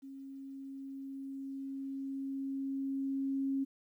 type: tone with level ramp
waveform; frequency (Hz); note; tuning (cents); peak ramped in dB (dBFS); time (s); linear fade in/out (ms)
sine; 271.6; C#4; -35; -45 to -30; 0.02-3.65; 20
effects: 12-bit